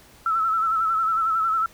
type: tone with vibrato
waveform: sine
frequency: 1318.5 Hz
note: E6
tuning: in tune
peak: -19 dBFS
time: 0.26-1.66 s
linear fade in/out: 2 ms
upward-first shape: sine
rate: 11 Hz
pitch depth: 50 cents each way
effects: pink hiss -51 dBFS RMS until 1.73 s